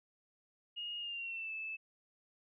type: tone with pitch glide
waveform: sine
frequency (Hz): 2861 to 2624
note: F7 to E7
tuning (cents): +41 to -9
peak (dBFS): -39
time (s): 0.76-1.77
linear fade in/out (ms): 20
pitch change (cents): -150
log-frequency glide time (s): 0.99-1.52
effects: none